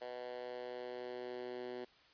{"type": "tone with high-pass filter sweep", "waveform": "10% pulse", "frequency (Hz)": 123.8, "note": "B2", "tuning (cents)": 5, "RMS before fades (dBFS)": -45, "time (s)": [0.01, 1.85], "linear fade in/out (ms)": 10, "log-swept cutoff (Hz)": [550, 330], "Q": 2.7, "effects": ["white hiss -65 dBFS RMS until 2.13 s", "resampled to 11025 Hz"]}